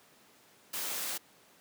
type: noise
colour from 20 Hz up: white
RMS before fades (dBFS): -36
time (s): 0.73-1.18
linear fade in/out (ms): 10
effects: pink hiss -61 dBFS RMS until 1.6 s + high-pass 200 Hz 12 dB/octave